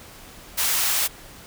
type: high-pass noise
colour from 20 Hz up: white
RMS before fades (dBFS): -22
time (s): 0.57-1.08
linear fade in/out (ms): 20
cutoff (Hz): 760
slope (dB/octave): 12
effects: pink hiss -44 dBFS RMS until 1.46 s